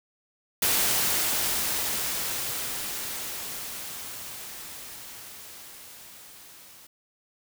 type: noise with level ramp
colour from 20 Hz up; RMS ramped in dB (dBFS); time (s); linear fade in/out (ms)
white; -23 to -50; 0.62-6.87; 5
effects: none